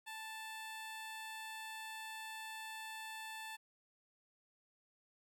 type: tone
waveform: 15% pulse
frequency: 880 Hz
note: A5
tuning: in tune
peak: -39 dBFS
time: 0.06-3.57 s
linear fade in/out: 20 ms
effects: 13-bit